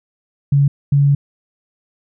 sine tone pair in turn, 141 / 141.58 Hz, C#3 / C#3, +30 / +37 cents, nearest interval unison, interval 7 cents, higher second, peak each -9 dBFS, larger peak neither, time 0.52-0.68 / 0.92-1.15 s, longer second, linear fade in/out 5 ms, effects none

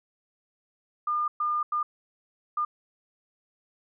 sine tone bursts at uneven times, 1208 Hz, D6, 48 cents sharp, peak -24 dBFS, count 4, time 1.07-1.28 / 1.4-1.63 / 1.72-1.83 / 2.57-2.65 s, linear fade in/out 5 ms, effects none

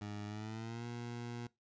20% pulse tone with pitch glide, 103.83 to 119.27 Hz, G#2 to A#2, 0 to +40 cents, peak -37 dBFS, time 0.01-1.47 s, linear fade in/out 5 ms, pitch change +240 cents, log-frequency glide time 0.26-0.86 s, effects noise-tail reverb RT60 0.2 s tail -21 dB re dry + resampled to 16000 Hz

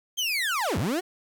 30% pulse linear two-way sweep, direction down then up, 3228 to 73.42 to 385.3 Hz, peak -22 dBFS, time 0.17-1.01 s, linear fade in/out 20 ms, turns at 0.78 s, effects 9-bit

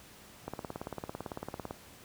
click train, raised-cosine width 1 ms, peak -23 dBFS, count 23, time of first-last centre 0.48-1.709 s, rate 17.9 Hz, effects pink hiss -54 dBFS RMS until 2.04 s + high-pass 60 Hz 12 dB/octave

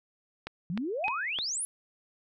click train, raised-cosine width 0.3 ms, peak -20 dBFS, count 4, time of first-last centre 0.47-1.387 s, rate 3.27 Hz
sine exponential sweep, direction up, 158.8 to 11175 Hz, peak -30 dBFS, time 0.7-1.65 s, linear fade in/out 0 ms
sine tone with exponential decay, 2523 Hz, D#7, 23 cents sharp, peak -26 dBFS, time 1.04-1.4 s, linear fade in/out 2 ms, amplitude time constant 77 ms
effects none

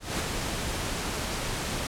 pink noise with ADSR envelope, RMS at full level -28 dBFS, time 0-1.87 s, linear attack 190 ms, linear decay 15 ms, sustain -3 dB, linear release 4 ms, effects low-pass 10000 Hz 12 dB/octave

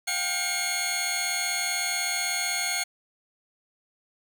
15% pulse tone cluster, 709 / 785 / 2167 / 3406 Hz, F5 / G5 / C#7 / G#7, +26 / +2 / -40 / +43 cents, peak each -28 / -29 / -21 / -29 dBFS, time 0.07-2.84 s, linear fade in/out 10 ms, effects none

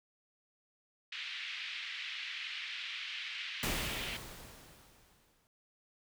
pink band-pass noise, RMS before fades -42 dBFS, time 1.12-4.17 s, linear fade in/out 5 ms, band 2100 to 3500 Hz, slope 24 dB/octave
pink noise with exponential decay, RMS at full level -34 dBFS, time 3.63-5.47 s, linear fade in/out 0 ms, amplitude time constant 400 ms
effects none

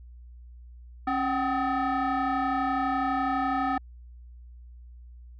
sine tone with frequency modulation, 240 Hz, B3, 49 cents flat, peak -22 dBFS, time 1.07-3.78 s, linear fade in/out 5 ms, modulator 512 Hz, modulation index 2.4, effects tanh soft clip ceiling -22 dBFS + added 60 Hz sine -44 dBFS peak until 5.39 s

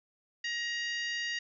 harmonic tone, 944 Hz, A#5, 22 cents sharp, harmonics 2 / 3 / 4 / 5 / 6 / 7, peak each -34 / -39 / -45 / -42 / -49 / -49 dBFS, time 0.44-1.39 s, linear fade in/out 5 ms, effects none

